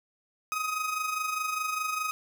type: tone with amplitude modulation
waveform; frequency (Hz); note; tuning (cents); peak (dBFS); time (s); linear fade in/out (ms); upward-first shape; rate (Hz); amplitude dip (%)
30% pulse; 1258; D#6; +19; -24; 0.52-2.11; 0; sine; 24.9; 55
effects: none